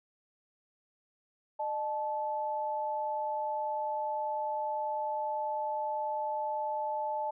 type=tone pair together; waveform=sine; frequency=608.3 / 870 Hz; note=D#5 / A5; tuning=-39 / -20 cents; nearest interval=tritone; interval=619 cents; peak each=-36 / -32 dBFS; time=1.59-7.31 s; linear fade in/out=10 ms; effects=none